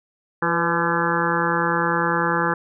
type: harmonic tone with a mistuned harmonic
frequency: 170 Hz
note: F3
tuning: 46 cents flat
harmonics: 1 / 2 / 3 / 5 / 6 / 7 / 8 / 9 / 10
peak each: -27 / -27 / -27 / -27 / -27 / -27 / -27 / -27 / -27 dBFS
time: 0.42-2.54 s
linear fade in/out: 5 ms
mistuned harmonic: 3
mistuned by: -38 cents
effects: none